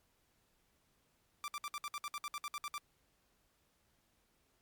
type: tone bursts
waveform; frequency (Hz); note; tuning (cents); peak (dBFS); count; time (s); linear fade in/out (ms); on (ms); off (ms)
sawtooth; 1177; D6; +3; -35; 14; 1.44-2.78; 0; 40; 60
effects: pink hiss -75 dBFS RMS until 4.61 s + MP3 96 kbps